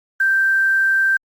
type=tone with quantisation; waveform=sine; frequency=1568 Hz; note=G6; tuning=in tune; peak=-13 dBFS; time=0.2-1.17 s; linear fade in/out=5 ms; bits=7; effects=Opus 48 kbps